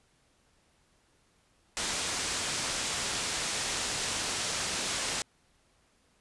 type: low-pass noise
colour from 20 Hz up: white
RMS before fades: -33 dBFS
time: 1.77-5.22 s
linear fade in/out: 0 ms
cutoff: 8300 Hz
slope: 24 dB/octave
effects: pink hiss -68 dBFS RMS until 6.2 s + resampled to 24000 Hz